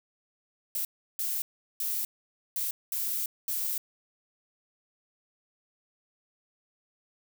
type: noise bursts at uneven times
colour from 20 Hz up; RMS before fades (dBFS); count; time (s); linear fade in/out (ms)
violet; -31; 6; 0.75-0.85 / 1.19-1.42 / 1.8-2.05 / 2.56-2.71 / 2.92-3.26 / 3.48-3.78; 2
effects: none